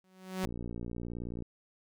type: tone with exponential growth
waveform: sawtooth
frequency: 186.9 Hz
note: F#3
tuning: 18 cents sharp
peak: -25 dBFS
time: 0.04-0.45 s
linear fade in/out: 0 ms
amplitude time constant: 89 ms
type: click train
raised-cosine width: 3 ms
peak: -27 dBFS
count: 59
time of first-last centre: 0.44-1.423 s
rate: 59 Hz
effects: none